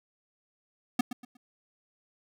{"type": "tone with echo", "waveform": "square", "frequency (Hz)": 246.9, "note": "B3", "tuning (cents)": 0, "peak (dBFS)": -22, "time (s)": [0.99, 1.01], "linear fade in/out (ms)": 5, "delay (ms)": 120, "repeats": 3, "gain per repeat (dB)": -11, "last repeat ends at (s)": 1.37, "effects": []}